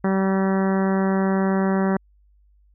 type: harmonic tone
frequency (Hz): 192.2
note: G3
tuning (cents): -34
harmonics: 1 / 2 / 3 / 4 / 5 / 6 / 7 / 8 / 9 / 10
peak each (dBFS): -19 / -25 / -29 / -31 / -33 / -35 / -36 / -37 / -38 / -39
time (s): 0.04-1.97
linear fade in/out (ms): 5
effects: added 50 Hz sine -54 dBFS peak until 2.74 s